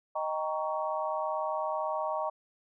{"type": "chord", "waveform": "sine", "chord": "Eb dominant seventh", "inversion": "none", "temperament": "equal with one note detuned", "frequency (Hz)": [622.3, 784, 932.3, 1116.4], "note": ["Eb5", "G5", "Bb5", "Db6"], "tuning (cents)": [0, 0, 0, 12], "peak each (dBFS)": [-33, -37, -35, -36], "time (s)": [0.15, 2.3], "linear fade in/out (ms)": 10, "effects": []}